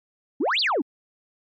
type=exponential two-way sweep; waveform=sine; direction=up then down; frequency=235.8 to 4926 to 235.8 Hz; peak=-18 dBFS; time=0.4-0.82 s; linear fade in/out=10 ms; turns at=0.6 s; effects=tanh soft clip ceiling -17 dBFS + MP3 32 kbps